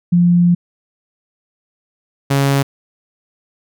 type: tone pair in turn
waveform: sine / sawtooth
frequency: 174.61 / 138.59 Hz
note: F3 / C#3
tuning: 0 / 0 cents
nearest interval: major third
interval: 400 cents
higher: first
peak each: -8 dBFS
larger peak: neither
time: 0.12-0.55 / 2.3-2.63 s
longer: first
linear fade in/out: 10 ms
effects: none